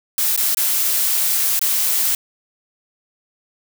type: noise with dropouts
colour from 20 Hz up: blue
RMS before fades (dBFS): -18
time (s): 0.18-2.15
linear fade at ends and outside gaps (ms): 1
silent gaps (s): 0.363-0.376 / 0.547-0.571 / 1.593-1.614
effects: none